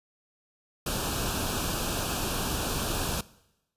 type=band-stop noise; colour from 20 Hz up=pink; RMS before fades=-30 dBFS; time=0.86-3.21 s; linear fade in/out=5 ms; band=1700 to 2400 Hz; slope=96 dB/octave; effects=noise-tail reverb RT60 0.9 s tail -20 dB re dry + resampled to 32000 Hz